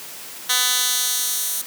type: tone with high-pass filter sweep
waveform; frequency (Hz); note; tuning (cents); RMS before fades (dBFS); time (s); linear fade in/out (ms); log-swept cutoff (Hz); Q
10% pulse; 250; B3; +21; -21; 0.49-1.62; 10; 2700 to 8900; 0.74
effects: white hiss -36 dBFS RMS until 1.66 s + high-pass 150 Hz 12 dB/octave